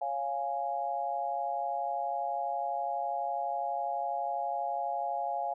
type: chord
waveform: sine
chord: Db major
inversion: none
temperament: equal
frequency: 554.4 / 698.5 / 830.6 Hz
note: Db5 / F5 / Ab5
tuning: 0 / 0 / 0 cents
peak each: -39 / -33 / -34 dBFS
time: 0.01-5.54 s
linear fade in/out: 10 ms
effects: none